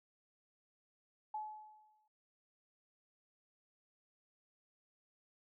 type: tone with exponential decay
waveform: sine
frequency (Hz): 856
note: A5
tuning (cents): -48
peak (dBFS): -37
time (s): 1.34-2.08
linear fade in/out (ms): 5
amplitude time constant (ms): 160
effects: none